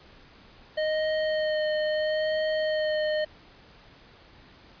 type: tone with vibrato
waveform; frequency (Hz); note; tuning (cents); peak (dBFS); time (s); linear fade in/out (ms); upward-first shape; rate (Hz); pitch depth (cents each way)
square; 618; D#5; -12; -25; 0.77-3.25; 10; sine; 0.75; 14
effects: pink hiss -53 dBFS RMS until 4.8 s + resampled to 11025 Hz